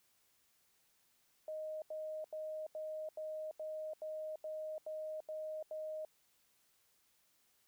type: tone bursts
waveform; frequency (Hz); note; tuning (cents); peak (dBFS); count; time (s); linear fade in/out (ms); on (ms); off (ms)
sine; 622.3; D#5; 0; -40; 11; 1.48-6.05; 2; 340; 83
effects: white hiss -74 dBFS RMS until 7.67 s